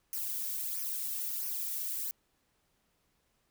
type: noise with flanger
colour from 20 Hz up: violet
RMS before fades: -36 dBFS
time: 0.13-2.11 s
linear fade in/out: 0 ms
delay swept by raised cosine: 0.25 to 2.05 ms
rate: 1.5 Hz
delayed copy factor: -0.7
effects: pink hiss -75 dBFS RMS until 3.5 s